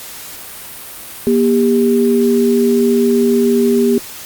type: tone pair together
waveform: sine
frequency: 238 / 398.7 Hz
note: A#3 / G4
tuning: +36 / +29 cents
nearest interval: major sixth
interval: 893 cents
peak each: -12 dBFS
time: 1.27-3.98 s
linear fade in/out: 0 ms
effects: white hiss -31 dBFS RMS until 4.25 s + Opus 48 kbps